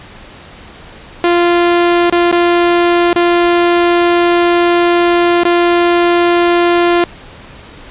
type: tone with dropouts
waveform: sawtooth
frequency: 347.1 Hz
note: F4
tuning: 11 cents flat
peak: -4 dBFS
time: 1.24-7.04 s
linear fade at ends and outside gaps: 1 ms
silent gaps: 2.098-2.125 / 2.314-2.325 / 3.13-3.16 / 5.434-5.452 s
effects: pink hiss -35 dBFS RMS until 7.9 s + resampled to 8000 Hz